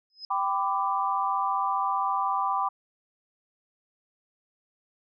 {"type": "tone with exponential growth", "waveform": "sine", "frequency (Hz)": 5080, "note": "D#8", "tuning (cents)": 35, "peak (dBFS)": -33, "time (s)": [0.1, 0.25], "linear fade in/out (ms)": 1, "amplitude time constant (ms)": 31}
{"type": "chord", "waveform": "sine", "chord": "G major", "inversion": "none", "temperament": "equal with one note detuned", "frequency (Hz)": [784, 999.8, 1174.7], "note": ["G5", "B5", "D6"], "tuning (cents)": [0, 21, 0], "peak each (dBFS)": [-29, -28, -28], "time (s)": [0.3, 2.69], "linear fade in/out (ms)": 10}
{"effects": []}